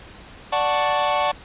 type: chord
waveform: 45% pulse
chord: D major seventh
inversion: none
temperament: equal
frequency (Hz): 587.3 / 740 / 880 / 1108.7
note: D5 / F#5 / A5 / C#6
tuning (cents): 0 / 0 / 0 / 0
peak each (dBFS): -24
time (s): 0.52-1.32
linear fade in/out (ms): 10
effects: pink hiss -43 dBFS RMS until 1.44 s + resampled to 8000 Hz